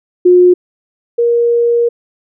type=tone pair in turn; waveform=sine; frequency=359.1 / 471.9 Hz; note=F4 / A#4; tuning=+48 / +21 cents; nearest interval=perfect fourth; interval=473 cents; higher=second; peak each=-3 / -8 dBFS; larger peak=first; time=0.25-0.54 / 1.18-1.89 s; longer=second; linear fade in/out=10 ms; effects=none